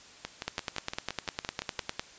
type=two click trains; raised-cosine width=0.2 ms; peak=-13 / -17 dBFS; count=16 / 10; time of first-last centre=0.48-1.995 / 0.25-1.791 s; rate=9.9 / 5.84 Hz; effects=white hiss -52 dBFS RMS until 2.18 s + resampled to 16000 Hz